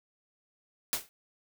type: noise with exponential decay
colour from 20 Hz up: white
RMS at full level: -26 dBFS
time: 0.93-1.09 s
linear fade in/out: 0 ms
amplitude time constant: 33 ms
effects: none